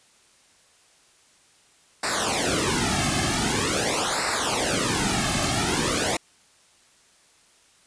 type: noise with flanger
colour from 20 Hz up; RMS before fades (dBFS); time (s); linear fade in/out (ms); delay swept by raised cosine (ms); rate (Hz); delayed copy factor
pink; -24; 2.03-6.17; 5; 0.31 to 2.11; 0.45; -1
effects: white hiss -58 dBFS RMS until 7.86 s + resampled to 22050 Hz